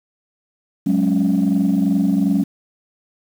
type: chord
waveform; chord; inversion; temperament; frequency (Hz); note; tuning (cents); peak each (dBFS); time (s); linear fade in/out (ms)
sine; F# suspended second; none; equal; 185 / 207.7 / 277.2; F#3 / G#3 / C#4; 0 / 0 / 0; -17; 0.86-2.44; 10
effects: tanh soft clip ceiling -9 dBFS + 7-bit